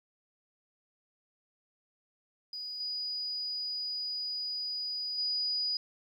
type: tone with level steps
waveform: sine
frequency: 4930 Hz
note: D#8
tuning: 17 cents flat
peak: -37 / -33 / -29 dBFS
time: 2.53-5.77 s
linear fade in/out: 2 ms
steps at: 2.8 / 5.18 s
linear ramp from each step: 5 ms
effects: 11-bit